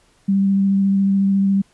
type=tone with vibrato; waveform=sine; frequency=196 Hz; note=G3; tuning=in tune; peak=-13 dBFS; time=0.28-1.62 s; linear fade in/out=10 ms; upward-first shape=square; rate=14 Hz; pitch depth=9 cents each way; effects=pink hiss -57 dBFS RMS until 1.73 s + resampled to 24000 Hz